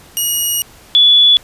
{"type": "tone pair in turn", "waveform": ["5% pulse", "sine"], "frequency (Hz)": [2884, 3430], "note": ["F#7", "A7"], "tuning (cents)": [-45, -45], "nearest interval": "minor third", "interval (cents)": 300, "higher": "second", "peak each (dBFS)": -5, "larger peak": "neither", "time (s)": [[0.17, 0.62], [0.95, 1.37]], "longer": "first", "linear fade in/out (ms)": 0, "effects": ["pink hiss -42 dBFS RMS until 1.43 s", "resampled to 32000 Hz"]}